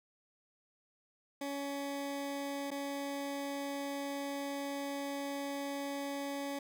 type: tone with dropouts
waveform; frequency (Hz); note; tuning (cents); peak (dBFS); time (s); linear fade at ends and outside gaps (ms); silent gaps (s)
20% pulse; 280.6; C#4; +21; -32; 1.41-6.59; 5; 2.706-2.714
effects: none